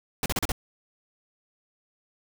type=noise bursts; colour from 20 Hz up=pink; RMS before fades=-26 dBFS; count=5; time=0.23-0.519 s; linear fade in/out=2 ms; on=29 ms; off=36 ms; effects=none